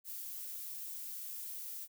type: noise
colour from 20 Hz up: violet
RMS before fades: -44 dBFS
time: 0.04-1.88 s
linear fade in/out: 50 ms
effects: none